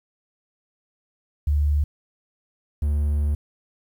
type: tone pair in turn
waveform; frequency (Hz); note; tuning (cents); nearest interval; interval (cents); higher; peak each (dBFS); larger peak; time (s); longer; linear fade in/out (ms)
sine / triangle; 73.42 / 73.42; D2 / D2; 0 / 0; unison; 0; neither; -17; neither; 1.47-1.84 / 2.82-3.35; second; 5
effects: 9-bit